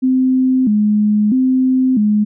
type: tone with vibrato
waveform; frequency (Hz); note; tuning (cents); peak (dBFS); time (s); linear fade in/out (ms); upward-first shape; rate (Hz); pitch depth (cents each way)
sine; 233.1; A#3; 0; -10; 0.02-2.25; 20; square; 0.77; 180
effects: none